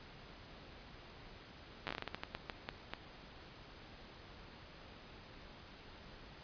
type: slowing click train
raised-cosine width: 0.3 ms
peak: -23 dBFS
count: 15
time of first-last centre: 1.87-2.936 s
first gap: 9 ms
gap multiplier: 1.29
effects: pink hiss -55 dBFS RMS until 6.43 s + resampled to 11025 Hz